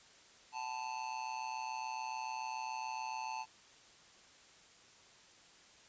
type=tone with amplitude modulation; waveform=square; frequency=880 Hz; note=A5; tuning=in tune; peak=-36 dBFS; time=0.52-3.46 s; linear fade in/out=50 ms; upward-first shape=sine; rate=127 Hz; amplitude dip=80%; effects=white hiss -61 dBFS RMS until 5.88 s + resampled to 16000 Hz